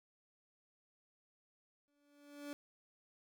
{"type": "tone with exponential growth", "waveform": "30% pulse", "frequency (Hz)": 288.9, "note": "D4", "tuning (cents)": -28, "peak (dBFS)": -39, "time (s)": [1.88, 2.53], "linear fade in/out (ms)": 0, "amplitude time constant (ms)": 140, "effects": []}